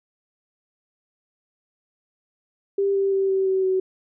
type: tone with pitch steps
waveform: sine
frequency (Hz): 396.2 / 392.1 / 388 / 384 / 380.1 / 376.1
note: G4 / G4 / G4 / G4 / F#4 / F#4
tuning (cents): +18 / 0 / -18 / -36 / +47 / +28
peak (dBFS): -18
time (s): 2.78-3.8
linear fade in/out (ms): 5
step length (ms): 170
effects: none